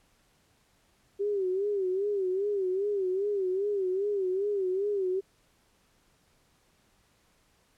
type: tone with vibrato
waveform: sine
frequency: 390 Hz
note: G4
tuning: 9 cents flat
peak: -26 dBFS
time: 1.19-5.21 s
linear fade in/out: 20 ms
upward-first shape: sine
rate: 2.5 Hz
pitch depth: 110 cents each way
effects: pink hiss -67 dBFS RMS until 7.77 s + low-pass 12000 Hz 12 dB/octave